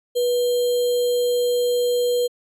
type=tone with sample-and-hold; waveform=sine; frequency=487.4 Hz; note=B4; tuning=23 cents flat; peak=-17 dBFS; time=0.15-2.28 s; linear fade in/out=20 ms; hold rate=3675 Hz; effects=resampled to 32000 Hz